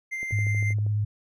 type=tone with tremolo; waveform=triangle; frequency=2090 Hz; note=C7; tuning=2 cents flat; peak=-26 dBFS; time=0.11-0.74 s; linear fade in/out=20 ms; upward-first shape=triangle; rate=11 Hz; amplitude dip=30%
type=click train; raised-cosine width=2 ms; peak=-30 dBFS; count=9; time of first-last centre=0.23-0.865 s; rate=12.6 Hz
type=tone with vibrato; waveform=sine; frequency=104.9 Hz; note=G#2; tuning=18 cents sharp; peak=-22 dBFS; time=0.32-1.05 s; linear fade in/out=10 ms; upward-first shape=triangle; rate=14 Hz; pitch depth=22 cents each way
effects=none